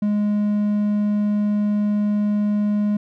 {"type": "tone", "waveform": "triangle", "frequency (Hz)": 207.8, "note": "G#3", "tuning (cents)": 1, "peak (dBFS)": -15, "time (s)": [0.02, 2.97], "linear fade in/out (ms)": 5, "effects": []}